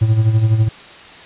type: tone with tremolo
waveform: triangle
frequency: 110.2 Hz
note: A2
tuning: 3 cents sharp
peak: -6 dBFS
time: 0.01-0.69 s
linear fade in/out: 10 ms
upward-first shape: sine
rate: 12 Hz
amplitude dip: 60%
effects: white hiss -38 dBFS RMS until 1.25 s + resampled to 8000 Hz